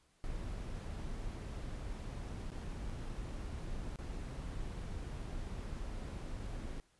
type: noise with dropouts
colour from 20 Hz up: brown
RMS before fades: -42 dBFS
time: 0.24-6.8 s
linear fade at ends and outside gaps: 0 ms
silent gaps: 2.502-2.518 / 2.898-2.903 / 3.958-3.987 s
effects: pink hiss -72 dBFS RMS until 6.99 s + resampled to 24000 Hz